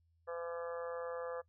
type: harmonic tone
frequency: 169.5 Hz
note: E3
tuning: 49 cents sharp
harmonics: 3 / 4 / 5 / 6 / 7 / 8 / 9 / 10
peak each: -40 / -51 / -53 / -54 / -48 / -56 / -60 / -53 dBFS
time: 0.27-1.42 s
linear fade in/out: 20 ms
effects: noise-tail reverb RT60 0.1 s tail -23 dB re dry + added 83 Hz sine -70 dBFS peak until 1.48 s